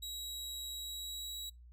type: tone with pitch glide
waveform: sawtooth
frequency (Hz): 3857 to 3882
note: B7 to B7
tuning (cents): -42 to -31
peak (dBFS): -38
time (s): 0.02-1.5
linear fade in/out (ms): 10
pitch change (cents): +11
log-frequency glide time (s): 0.69-1.34
effects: noise-tail reverb RT60 0.2 s tail -25 dB re dry + added 60 Hz sine -53 dBFS peak until 1.72 s